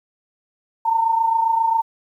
sine tone pair together, 903.5 / 931 Hz, A5 / A#5, +46 / -2 cents, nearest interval minor second, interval 52 cents, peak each -16 / -23 dBFS, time 0.85-1.82 s, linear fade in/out 10 ms, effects 9-bit

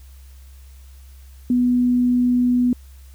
sine tone, 246.6 Hz, B3, 2 cents flat, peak -14 dBFS, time 1.5-2.73 s, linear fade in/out 2 ms, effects added 66 Hz sine -40 dBFS peak until 3.14 s + white hiss -55 dBFS RMS until 3.14 s

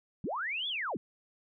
sine linear two-way sweep, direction up then down, 127 to 3500 to 127 Hz, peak -32 dBFS, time 0.24-0.97 s, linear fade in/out 2 ms, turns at 0.68 s, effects none

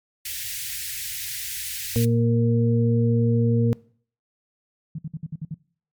white band-stop noise, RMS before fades -31 dBFS, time 0.25-2.05 s, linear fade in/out 5 ms, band 130 to 1700 Hz, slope 48 dB/octave
harmonic tone, 116.54 Hz, A#2, in tune, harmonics 1 / 2 / 4, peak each -19 / -22 / -25 dBFS, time 1.96-3.73 s, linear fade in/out 0 ms
sine tone bursts, 157.1 Hz, D#3, 17 cents sharp, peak -27 dBFS, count 7, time 4.95-5.544 s, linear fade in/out 5 ms, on 36 ms, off 57 ms
effects noise-tail reverb RT60 0.5 s tail -22 dB re dry + MP3 96 kbps

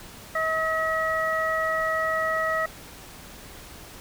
harmonic tone, 640 Hz, D#5, 49 cents sharp, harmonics 1 / 2 / 3, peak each -27 / -27 / -27 dBFS, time 0.35-2.66 s, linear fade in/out 5 ms, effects pink hiss -44 dBFS RMS until 4 s

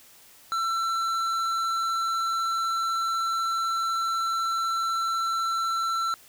sine tone with tanh clipping, 1342 Hz, E6, 31 cents sharp, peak -26 dBFS, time 0.52-6.14 s, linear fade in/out 0 ms, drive 12 dB, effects white hiss -53 dBFS RMS until 6.28 s

